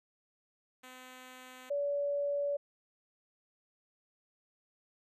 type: tone pair in turn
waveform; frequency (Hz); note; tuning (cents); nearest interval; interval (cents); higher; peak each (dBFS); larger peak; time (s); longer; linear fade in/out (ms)
5% pulse / sine; 255.2 / 571.9; C4 / D5; -43 / -46; octave + major second; 1397; second; -38 / -30; second; 0.83-1.7 / 1.7-2.57; neither; 10
effects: resampled to 32000 Hz